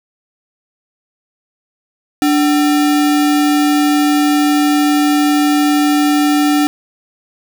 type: tone with sample-and-hold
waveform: sine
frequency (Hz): 293.7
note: D4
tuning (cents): 0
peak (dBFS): -9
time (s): 2.22-6.67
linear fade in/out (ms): 0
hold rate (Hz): 1050
effects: none